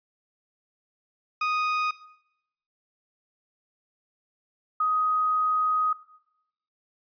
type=tone pair in turn; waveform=30% pulse / sine; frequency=1244.5 / 1253.2 Hz; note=D#6 / D#6; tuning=0 / +12 cents; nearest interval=unison; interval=12 cents; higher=second; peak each=-21 dBFS; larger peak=neither; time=1.41-1.91 / 4.8-5.93 s; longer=second; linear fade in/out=5 ms; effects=noise-tail reverb RT60 0.8 s tail -17 dB re dry + resampled to 11025 Hz